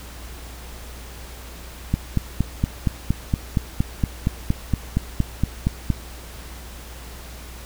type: click train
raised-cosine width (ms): 5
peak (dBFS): -6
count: 18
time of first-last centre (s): 1.94-5.903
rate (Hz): 4.29
effects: added 60 Hz sine -37 dBFS peak until 7.65 s + pink hiss -41 dBFS RMS until 7.65 s